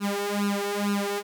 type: tone with flanger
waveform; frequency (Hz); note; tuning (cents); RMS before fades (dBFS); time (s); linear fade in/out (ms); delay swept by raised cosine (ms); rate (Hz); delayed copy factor
sawtooth; 202.7; G#3; -42; -27; 0-1.23; 50; 0.73 to 2.73; 2.2; +1
effects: none